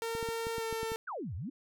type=tone with pitch glide; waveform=sawtooth; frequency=457 to 449.9 Hz; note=A#4 to A4; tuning=-34 to +39 cents; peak=-30 dBFS; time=0.02-0.96 s; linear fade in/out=0 ms; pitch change=-27 cents; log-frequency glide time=0.58-0.64 s
type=clicks; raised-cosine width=3 ms; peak=-29 dBFS; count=8; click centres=0.151 / 0.228 / 0.288 / 0.469 / 0.582 / 0.727 / 0.831 / 0.919 s
type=exponential two-way sweep; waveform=sine; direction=down then up; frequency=1661.2 to 75.9 to 305.1 Hz; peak=-36 dBFS; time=1.07-1.5 s; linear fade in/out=10 ms; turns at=1.35 s
effects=none